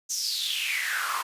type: noise with high-pass filter sweep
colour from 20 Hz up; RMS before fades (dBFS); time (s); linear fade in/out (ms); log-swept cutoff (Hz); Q
pink; -29; 0.09-1.23; 20; 6400 to 1000; 7
effects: resampled to 32000 Hz